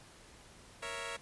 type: chord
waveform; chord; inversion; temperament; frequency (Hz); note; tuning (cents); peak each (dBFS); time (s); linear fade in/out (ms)
10% pulse; A# diminished; none; equal; 466.2 / 554.4 / 659.3; A#4 / C#5 / E5; 0 / 0 / 0; -35 / -35 / -36; 0.82-1.17; 10
effects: pink hiss -57 dBFS RMS until 1.21 s + resampled to 24000 Hz